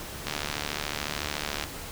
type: click train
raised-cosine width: 0.2 ms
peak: -12 dBFS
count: 102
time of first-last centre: 0.27-1.639 s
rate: 73.8 Hz
effects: pink hiss -39 dBFS RMS until 1.91 s